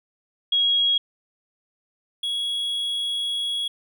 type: tone pair in turn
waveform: sine / triangle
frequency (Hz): 3302 / 3335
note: G#7 / G#7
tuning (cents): -11 / +7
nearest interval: unison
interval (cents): 18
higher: second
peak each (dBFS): -17 / -22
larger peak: first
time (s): 0.52-0.98 / 2.23-3.68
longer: second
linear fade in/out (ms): 5
effects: none